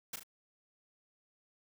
white noise with echo, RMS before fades -40 dBFS, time 0.13-0.16 s, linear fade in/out 5 ms, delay 37 ms, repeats 2, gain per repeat -6 dB, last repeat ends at 0.234 s, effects none

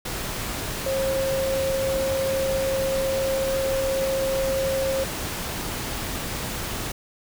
sine tone in noise, 536 Hz, C5, 42 cents sharp, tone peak -22 dBFS, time 0.86-5.04 s, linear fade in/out 5 ms, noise pink, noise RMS -30 dBFS, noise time 0.05-6.92 s, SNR +5 dB, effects none

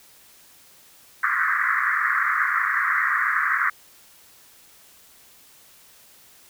white band-pass noise, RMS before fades -22 dBFS, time 1.23-3.7 s, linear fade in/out 5 ms, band 1100 to 2000 Hz, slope 96 dB/octave, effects white hiss -52 dBFS RMS until 6.49 s

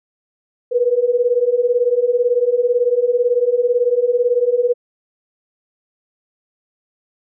sine beating tone pair, 475.2 / 493.2 Hz, A#4 / B4, +33 / -2 cents, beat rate 18 Hz, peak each -17 / -15 dBFS, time 0.71-4.74 s, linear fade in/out 20 ms, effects none

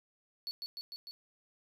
triangle tone with echo, 4435 Hz, C#8, in tune, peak -35 dBFS, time 0.47-0.51 s, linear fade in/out 0 ms, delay 150 ms, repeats 4, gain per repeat -2 dB, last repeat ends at 1.11 s, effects none

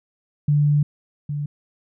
sine tone pair in turn, 146.83 / 146.1 Hz, D3 / D3, 0 / -9 cents, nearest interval unison, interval 9 cents, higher first, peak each -14 / -23 dBFS, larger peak first, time 0.48-0.83 / 1.29-1.46 s, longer first, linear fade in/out 5 ms, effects none

